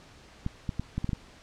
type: clicks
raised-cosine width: 5 ms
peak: -17 dBFS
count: 7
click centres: 0.464 / 0.692 / 0.796 / 0.98 / 1.044 / 1.092 / 1.132 s
effects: pink hiss -53 dBFS RMS until 1.42 s + low-pass 6000 Hz 12 dB/octave